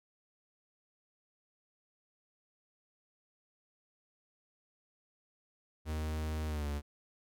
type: tone with pitch glide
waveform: 45% pulse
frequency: 77.78 to 72.57 Hz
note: D#2 to D2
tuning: 0 to -20 cents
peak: -34 dBFS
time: 5.85-6.82 s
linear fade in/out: 50 ms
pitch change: -120 cents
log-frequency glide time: 6.47-6.67 s
effects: none